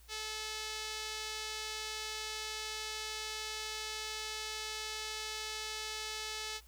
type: tone with band-pass filter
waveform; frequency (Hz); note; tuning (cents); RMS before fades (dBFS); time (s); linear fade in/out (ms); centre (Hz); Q
sawtooth; 433.1; A4; -27; -41; 0.08-6.61; 50; 4500; 1.1
effects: added 57 Hz sine -57 dBFS peak until 6.67 s + white hiss -64 dBFS RMS until 6.67 s